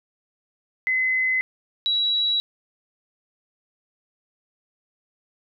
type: tone pair in turn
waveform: sine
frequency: 2037 / 3897 Hz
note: C7 / B7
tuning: -47 / -24 cents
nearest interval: major seventh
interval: 1123 cents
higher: second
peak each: -19 dBFS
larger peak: neither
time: 0.87-1.41 / 1.86-2.4 s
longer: neither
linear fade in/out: 0 ms
effects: none